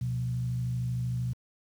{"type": "tone with frequency modulation", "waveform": "sine", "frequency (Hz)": 123.47, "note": "B2", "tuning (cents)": 0, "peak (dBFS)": -27, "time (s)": [0.01, 1.33], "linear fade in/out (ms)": 5, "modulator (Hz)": 53, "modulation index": 0.51, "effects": ["high-pass 80 Hz 12 dB/octave", "9-bit"]}